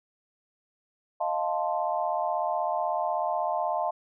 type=chord; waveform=sine; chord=F dominant seventh; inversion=third; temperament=equal; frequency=622.3 / 698.5 / 880 / 1046.5 Hz; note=Eb5 / F5 / A5 / C6; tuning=0 / 0 / 0 / 0 cents; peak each=-31 / -29 / -31 / -34 dBFS; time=1.2-3.91 s; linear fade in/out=10 ms; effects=none